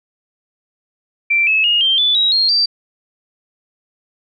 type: tone with pitch steps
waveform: sine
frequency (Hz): 2349 / 2591 / 2859 / 3154 / 3479 / 3838 / 4234 / 4671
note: D7 / E7 / F7 / G7 / A7 / A#7 / C8 / D8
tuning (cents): 0 / -30 / +40 / +10 / -20 / +50 / +20 / -10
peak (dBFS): -11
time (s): 1.3-2.66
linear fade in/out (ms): 10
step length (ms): 170
effects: none